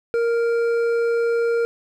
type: tone with hard clipping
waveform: sine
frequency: 466.2 Hz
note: A#4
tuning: in tune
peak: -19 dBFS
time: 0.14-1.65 s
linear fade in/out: 0 ms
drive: 7 dB
effects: none